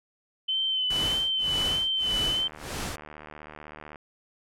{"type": "tone with vibrato", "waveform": "sine", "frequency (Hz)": 3052, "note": "G7", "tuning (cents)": -47, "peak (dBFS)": -24, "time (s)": [0.48, 2.48], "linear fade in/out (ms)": 10, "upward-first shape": "sine", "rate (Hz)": 1.6, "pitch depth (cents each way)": 35}
{"type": "noise with tremolo", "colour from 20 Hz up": "pink", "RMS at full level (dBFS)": -32, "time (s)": [0.9, 2.96], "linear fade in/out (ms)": 5, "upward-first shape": "sine", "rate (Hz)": 1.7, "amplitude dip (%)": 100}
{"type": "click train", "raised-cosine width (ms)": 0.5, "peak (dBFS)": -27, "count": 120, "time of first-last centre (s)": [2.39, 3.958], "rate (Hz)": 75.9}
{"effects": ["low-pass 11000 Hz 12 dB/octave"]}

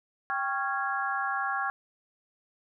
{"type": "harmonic tone with a mistuned harmonic", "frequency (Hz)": 276.2, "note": "C#4", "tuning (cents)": -6, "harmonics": [3, 4, 5, 6], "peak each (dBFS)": [-33, -33, -33, -33], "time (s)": [0.3, 1.7], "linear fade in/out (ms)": 0, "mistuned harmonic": 3, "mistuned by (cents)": -85, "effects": []}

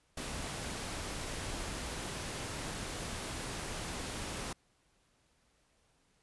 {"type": "noise", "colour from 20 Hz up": "pink", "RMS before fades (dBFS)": -40, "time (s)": [0.17, 4.53], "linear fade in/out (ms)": 5, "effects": ["pink hiss -72 dBFS RMS until 6.22 s", "resampled to 24000 Hz"]}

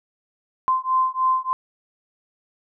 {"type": "beating tone pair", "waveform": "sine", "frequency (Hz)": [1036, 1039.3], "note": ["C6", "C6"], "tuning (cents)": [-17, -12], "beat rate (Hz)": 3.3, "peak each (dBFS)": -21, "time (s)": [0.68, 1.53], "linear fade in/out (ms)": 0, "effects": []}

